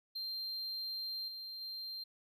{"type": "tone with level steps", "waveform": "triangle", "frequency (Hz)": 4168, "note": "C8", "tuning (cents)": -7, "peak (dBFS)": [-37, -42, -40], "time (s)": [0.15, 2.04], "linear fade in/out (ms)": 10, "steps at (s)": [1.28, 1.61], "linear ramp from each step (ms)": 2, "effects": []}